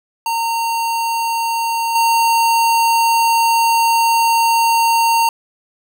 square tone with level steps, 919 Hz, A#5, 25 cents flat, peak -17 / -12 dBFS, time 0.26-5.29 s, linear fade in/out 2 ms, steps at 1.95 s, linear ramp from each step 5 ms, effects none

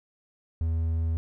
triangle tone, 81.6 Hz, E2, 17 cents flat, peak -22 dBFS, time 0.61-1.17 s, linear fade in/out 0 ms, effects none

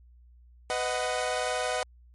sawtooth chord, B major, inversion none, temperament equal with one note detuned, 500.5 / 622.3 / 740 Hz, B4 / D#5 / F#5, +23 / 0 / 0 cents, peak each -28 dBFS, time 0.7-1.83 s, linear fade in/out 0 ms, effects added 60 Hz sine -52 dBFS peak until 2.14 s + MP3 48 kbps

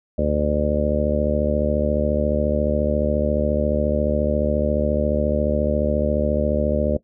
harmonic tone, 74.3 Hz, D2, 21 cents sharp, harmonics 1 / 2 / 3 / 4 / 5 / 6 / 7 / 8, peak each -24 / -29 / -24 / -29 / -29 / -29 / -26 / -23 dBFS, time 0.18-6.97 s, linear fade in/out 5 ms, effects noise-tail reverb RT60 0.1 s tail -18 dB re dry

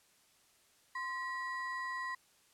triangle ring-modulated tone, 1480 Hz, F#6, in tune, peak -32 dBFS, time 0.95-2.15 s, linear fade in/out 5 ms, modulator 442 Hz, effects white hiss -68 dBFS RMS until 2.53 s + low-pass 11000 Hz 12 dB/octave

